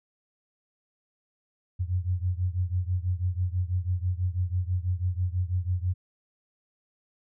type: beating tone pair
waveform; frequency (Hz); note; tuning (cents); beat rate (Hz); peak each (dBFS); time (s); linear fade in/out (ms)
sine; 88.4 / 94.5; F2 / F#2; +22 / +37; 6.1; -27 / -29; 1.79-5.94; 20
effects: none